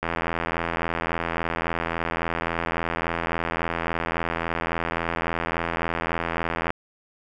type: click train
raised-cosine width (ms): 0.5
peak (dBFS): -10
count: 559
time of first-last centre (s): 0.03-6.705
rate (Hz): 83.6
effects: none